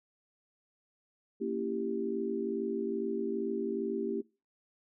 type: chord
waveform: sine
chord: A# diminished seventh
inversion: none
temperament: equal with one note detuned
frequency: 230.4 / 277.2 / 329.6 / 392 Hz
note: A#3 / C#4 / E4 / G4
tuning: -20 / 0 / 0 / 0 cents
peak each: -36 / -40 / -38 / -34 dBFS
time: 1.4-4.22 s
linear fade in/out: 20 ms
effects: noise-tail reverb RT60 0.3 s tail -22 dB re dry